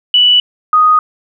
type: tone pair in turn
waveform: sine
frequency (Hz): 2960 / 1244.5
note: F#7 / D#6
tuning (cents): 0 / 0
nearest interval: octave + minor third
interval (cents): 1500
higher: first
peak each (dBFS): -5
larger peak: neither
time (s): 0.14-0.4 / 0.73-0.99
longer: neither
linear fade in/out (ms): 2
effects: none